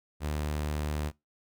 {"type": "tone", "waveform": "sawtooth", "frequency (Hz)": 75, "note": "D2", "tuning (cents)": 37, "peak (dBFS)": -26, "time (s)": [0.2, 1.12], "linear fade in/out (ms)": 50, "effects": ["noise-tail reverb RT60 0.2 s tail -22 dB re dry"]}